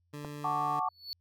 20% pulse tone, 146.83 Hz, D3, in tune, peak -35 dBFS, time 0.13-0.8 s, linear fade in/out 10 ms
click, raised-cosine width 1 ms, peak -25 dBFS, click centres 0.248 s
sine chord, D major seventh, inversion first, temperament equal, 740 / 880 / 1108.7 / 1174.7 Hz, F#5 / A5 / C#6 / D6, 0 / 0 / 0 / 0 cents, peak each -34 dBFS, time 0.44-0.89 s, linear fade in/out 5 ms
triangle tone with exponential growth, 4435 Hz, C#8, in tune, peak -32 dBFS, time 0.88-1.13 s, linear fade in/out 0 ms, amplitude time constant 54 ms
effects added 87 Hz sine -70 dBFS peak until 1.2 s

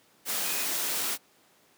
sine tone in noise, 2500 Hz, D#7, 8 cents sharp, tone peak -38 dBFS, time 0.43-0.68 s, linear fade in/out 50 ms, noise white, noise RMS -30 dBFS, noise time 0.25-1.18 s, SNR -11 dB, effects pink hiss -62 dBFS RMS until 1.77 s + high-pass 200 Hz 12 dB/octave

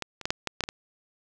clicks, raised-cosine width 0.2 ms, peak -14 / -22 / -11 / -7 / -11 / -11 / -10 / -17 dBFS, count 8, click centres 0.023 / 0.213 / 0.255 / 0.305 / 0.473 / 0.607 / 0.638 / 0.689 s, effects none

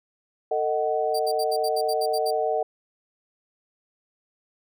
sine chord, D# diminished, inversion second, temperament just, 448 / 622.3 / 746.7 Hz, A4 / D#5 / F#5, +31 / 0 / +16 cents, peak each -26 dBFS, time 0.51-2.63 s, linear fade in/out 5 ms
sawtooth tone bursts, 4699 Hz, D8, in tune, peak -28 dBFS, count 10, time 1.14-2.31 s, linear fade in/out 10 ms, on 54 ms, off 70 ms
effects none

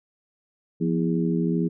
harmonic tone with a mistuned harmonic, 82 Hz, E2, 9 cents flat, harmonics 2 / 3 / 4 / 5, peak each -23 / -27 / -28 / -30 dBFS, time 0.8-1.69 s, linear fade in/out 20 ms, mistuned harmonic 2, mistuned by +91 cents, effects none

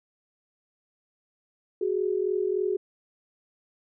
sine tone pair together, 371.9 / 415.3 Hz, F#4 / G#4, +9 / 0 cents, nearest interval major second, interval 191 cents, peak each -26 / -27 dBFS, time 1.81-2.77 s, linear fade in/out 5 ms, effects none

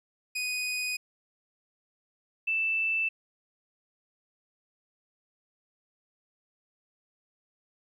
sawtooth / sine tone pair in turn, 2489 / 2649 Hz, D#7 / E7, 0 / +8 cents, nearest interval minor second, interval 108 cents, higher second, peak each -26 / -25 dBFS, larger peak second, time 0.35-0.97 / 2.47-3.09 s, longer neither, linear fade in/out 10 ms, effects low-pass 12000 Hz 12 dB/octave + 11-bit

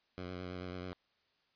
10% pulse tone with vibrato, 90.7 Hz, F#2, 34 cents flat, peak -33 dBFS, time 0.18-0.93 s, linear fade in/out 0 ms, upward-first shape triangle, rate 9.2 Hz, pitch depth 43 cents each way, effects white hiss -75 dBFS RMS until 1.55 s + resampled to 11025 Hz

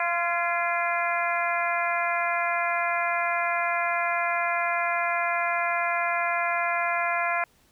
harmonic tone with a mistuned harmonic, 344.9 Hz, F4, 22 cents flat, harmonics 2 / 3 / 4 / 5 / 6 / 7, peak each -28 / -30 / -31 / -32 / -31 / -32 dBFS, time 0-7.44 s, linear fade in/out 2 ms, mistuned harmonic 5, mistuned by -30 cents, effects pink hiss -62 dBFS RMS until 7.71 s

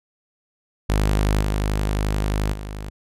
sawtooth tone with level steps, 51.4 Hz, G#1, 17 cents flat, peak -13 / -16 / -26 dBFS, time 0.89-2.9 s, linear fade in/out 10 ms, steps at 1.41 / 2.53 s, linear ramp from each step 5 ms, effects resampled to 32000 Hz

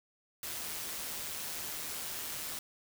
white noise with amplitude modulation, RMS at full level -38 dBFS, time 0.43-2.59 s, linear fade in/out 2 ms, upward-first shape sine, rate 157 Hz, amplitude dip 40%, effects none

